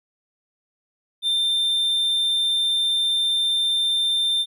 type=tone; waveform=triangle; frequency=3585 Hz; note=A7; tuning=32 cents sharp; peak=-17 dBFS; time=1.22-4.46 s; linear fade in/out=50 ms; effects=none